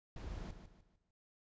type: noise with echo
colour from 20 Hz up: brown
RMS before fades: -45 dBFS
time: 0.16-0.51 s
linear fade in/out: 2 ms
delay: 150 ms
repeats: 4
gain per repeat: -9 dB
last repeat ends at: 1.11 s
effects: resampled to 16000 Hz